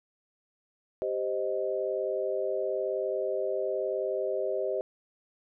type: chord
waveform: sine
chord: C minor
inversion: second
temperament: equal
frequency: 392 / 523.3 / 622.3 Hz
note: G4 / C5 / Eb5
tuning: 0 / 0 / 0 cents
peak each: -32 dBFS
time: 1.02-4.81 s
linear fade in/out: 0 ms
effects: none